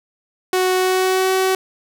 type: tone with pitch glide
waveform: sawtooth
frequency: 370 to 377.8 Hz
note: F#4 to F#4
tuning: 0 to +36 cents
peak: -11 dBFS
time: 0.53-1.55 s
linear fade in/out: 2 ms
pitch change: +36 cents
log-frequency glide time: 0.75-1.33 s
effects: none